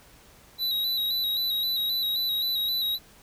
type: tone with vibrato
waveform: square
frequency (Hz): 3899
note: B7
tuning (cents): -23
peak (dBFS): -25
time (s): 0.58-2.99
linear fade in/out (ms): 50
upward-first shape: square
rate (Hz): 3.8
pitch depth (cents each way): 37
effects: pink hiss -54 dBFS RMS until 3.22 s